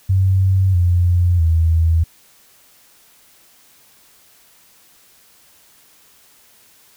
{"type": "tone with pitch steps", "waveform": "sine", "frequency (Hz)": [95, 88.13, 81.75], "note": ["F#2", "F2", "E2"], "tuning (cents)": [46, 16, -14], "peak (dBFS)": -11, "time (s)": [0.09, 2.04], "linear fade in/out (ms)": 10, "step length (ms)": 650, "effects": ["white hiss -51 dBFS RMS until 6.96 s"]}